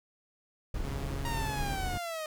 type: noise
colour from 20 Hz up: brown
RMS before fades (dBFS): -35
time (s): 0.74-1.98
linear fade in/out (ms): 5
type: tone with vibrato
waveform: sawtooth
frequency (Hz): 137.6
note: C#3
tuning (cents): -12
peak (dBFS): -34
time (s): 0.84-1.74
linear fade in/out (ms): 5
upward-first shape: square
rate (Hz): 3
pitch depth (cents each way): 8
type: linear sweep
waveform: sawtooth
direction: down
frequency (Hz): 943 to 613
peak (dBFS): -31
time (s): 1.25-2.26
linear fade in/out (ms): 2
effects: none